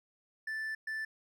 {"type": "tone bursts at uneven times", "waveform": "triangle", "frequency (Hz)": 1760, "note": "A6", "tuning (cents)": 0, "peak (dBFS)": -33, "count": 2, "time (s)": [[0.47, 0.75], [0.87, 1.05]], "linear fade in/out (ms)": 5, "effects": []}